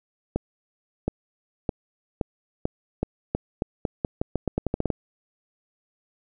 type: accelerating click train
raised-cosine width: 2 ms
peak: -10 dBFS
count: 19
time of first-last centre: 0.36-4.902 s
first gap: 720 ms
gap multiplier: 0.85
effects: none